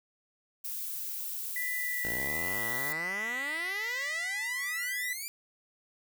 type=noise; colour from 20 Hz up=violet; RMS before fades=-37 dBFS; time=0.64-2.93 s; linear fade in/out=10 ms
type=tone with vibrato; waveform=sine; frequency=1975.5 Hz; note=B6; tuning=in tune; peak=-32 dBFS; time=1.56-5.13 s; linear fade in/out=2 ms; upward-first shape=sine; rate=1.5 Hz; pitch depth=9 cents each way
type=exponential sweep; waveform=5% pulse; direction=up; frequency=55 to 2405 Hz; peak=-27 dBFS; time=2.05-5.28 s; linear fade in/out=0 ms
effects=none